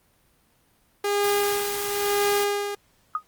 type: tone with tremolo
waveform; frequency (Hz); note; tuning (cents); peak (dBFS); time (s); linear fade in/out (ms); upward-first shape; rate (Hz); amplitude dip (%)
sawtooth; 407.2; G#4; -34; -16; 1.04-2.75; 5; sine; 1; 65
type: band-stop noise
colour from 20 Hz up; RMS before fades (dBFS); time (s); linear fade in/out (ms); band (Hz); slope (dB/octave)
white; -32; 1.24-2.44; 0; 480 to 780; 96
type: tone with exponential decay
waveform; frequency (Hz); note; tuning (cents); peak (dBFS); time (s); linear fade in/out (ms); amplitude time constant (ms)
sine; 1248; D#6; +5; -18; 3.15-3.23; 2; 16
effects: pink hiss -63 dBFS RMS until 3.27 s + Opus 32 kbps